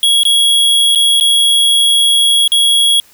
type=tone with dropouts; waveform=square; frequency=3322 Hz; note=G#7; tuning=in tune; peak=-8 dBFS; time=0.03-3 s; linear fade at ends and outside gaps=1 ms; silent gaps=0.233-0.252 / 0.95-0.957 / 1.2-1.209 / 2.477-2.519 s; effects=white hiss -46 dBFS RMS until 3.13 s